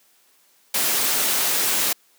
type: noise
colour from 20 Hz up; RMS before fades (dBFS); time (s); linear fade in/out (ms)
white; -21; 0.74-1.93; 5
effects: white hiss -59 dBFS RMS until 2.18 s + high-pass 200 Hz 12 dB/octave